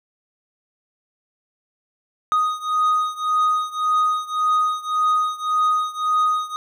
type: beating tone pair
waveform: triangle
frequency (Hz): 1244.5 / 1246.3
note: D#6 / D#6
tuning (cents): 0 / +2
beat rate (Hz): 1.8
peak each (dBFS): -18 / -20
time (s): 2.32-6.56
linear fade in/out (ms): 0
effects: none